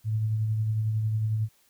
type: tone with tremolo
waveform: sine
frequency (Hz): 109.1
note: A2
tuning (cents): -14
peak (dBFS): -22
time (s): 0.04-1.49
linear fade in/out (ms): 50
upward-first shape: triangle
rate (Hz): 11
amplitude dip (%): 35
effects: white hiss -64 dBFS RMS until 1.69 s